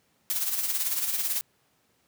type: noise with tremolo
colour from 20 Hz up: blue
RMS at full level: -26 dBFS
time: 0.3-1.41 s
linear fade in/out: 0 ms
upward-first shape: sine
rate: 18 Hz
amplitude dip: 55%
effects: pink hiss -68 dBFS RMS until 2.07 s + high-pass 100 Hz 12 dB/octave